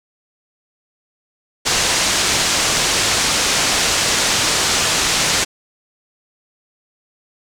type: low-pass noise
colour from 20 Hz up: white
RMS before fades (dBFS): -17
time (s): 1.65-5.45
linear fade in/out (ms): 20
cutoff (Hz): 7600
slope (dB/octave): 24
effects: none